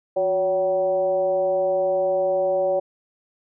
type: tone with frequency modulation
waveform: sine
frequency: 564 Hz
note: C#5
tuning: 30 cents sharp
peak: -18 dBFS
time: 0.16-2.8 s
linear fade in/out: 10 ms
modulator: 198 Hz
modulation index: 0.66
effects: none